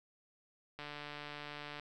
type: click train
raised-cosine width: 0.3 ms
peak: -29 dBFS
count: 149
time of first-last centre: 0.79-1.797 s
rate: 147 Hz
effects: none